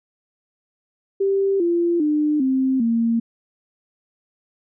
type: tone with pitch steps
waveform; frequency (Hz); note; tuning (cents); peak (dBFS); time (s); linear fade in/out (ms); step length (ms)
sine; 392 / 343.2 / 300.5 / 263.1 / 230.4; G4 / F4 / D4 / C4 / A#3; 0 / -30 / +40 / +10 / -20; -16; 1.2-3.2; 10; 400
effects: none